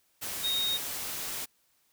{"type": "tone in noise", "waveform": "sine", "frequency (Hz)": 3729, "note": "A#7", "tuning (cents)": 0, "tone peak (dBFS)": -27, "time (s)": [0.43, 0.78], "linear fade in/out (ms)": 20, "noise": "white", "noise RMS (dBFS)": -36, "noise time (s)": [0.21, 1.46], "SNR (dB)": 6, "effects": ["white hiss -70 dBFS RMS until 1.92 s"]}